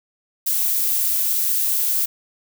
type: noise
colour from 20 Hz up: violet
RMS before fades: -20 dBFS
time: 0.46-2.06 s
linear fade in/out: 10 ms
effects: none